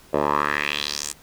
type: tone with band-pass filter sweep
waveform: 10% pulse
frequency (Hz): 73.2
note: D2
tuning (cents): -5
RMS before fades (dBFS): -24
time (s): 0.13-1.13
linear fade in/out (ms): 10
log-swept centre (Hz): 590 to 8300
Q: 2.9
effects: pink hiss -51 dBFS RMS until 1.22 s